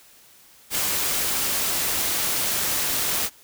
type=noise; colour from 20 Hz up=white; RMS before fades=-24 dBFS; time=0.7-3.3 s; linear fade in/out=50 ms; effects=white hiss -52 dBFS RMS until 3.43 s